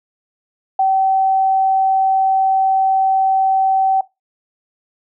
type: tone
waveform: sine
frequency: 768 Hz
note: G5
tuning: 36 cents flat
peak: -11 dBFS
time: 0.79-4.01 s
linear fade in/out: 5 ms
effects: noise-tail reverb RT60 0.2 s tail -19 dB re dry